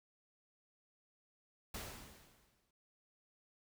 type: noise with exponential decay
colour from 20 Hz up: pink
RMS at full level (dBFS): -43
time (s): 1.74-2.71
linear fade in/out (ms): 5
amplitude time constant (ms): 210
effects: none